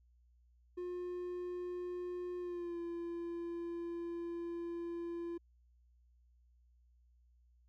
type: tone with pitch glide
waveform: triangle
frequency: 356.7 to 341.2 Hz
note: F4 to F4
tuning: +37 to -40 cents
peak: -37 dBFS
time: 0.77-5.38 s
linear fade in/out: 10 ms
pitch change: -77 cents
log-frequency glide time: 2.39-2.79 s
effects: added 60 Hz sine -65 dBFS peak until 7.68 s